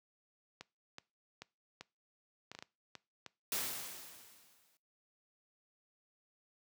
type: clicks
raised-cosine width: 0.2 ms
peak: -29 dBFS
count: 12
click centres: 0.61 / 0.984 / 1.42 / 1.81 / 2.516 / 2.55 / 2.589 / 2.625 / 2.953 / 3.263 / 3.523 / 3.589 s
type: noise with exponential decay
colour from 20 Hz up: white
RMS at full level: -35 dBFS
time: 3.52-4.77 s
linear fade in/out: 1 ms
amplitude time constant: 270 ms
effects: noise-tail reverb RT60 0.3 s tail -22 dB re dry + high-pass 100 Hz 12 dB/octave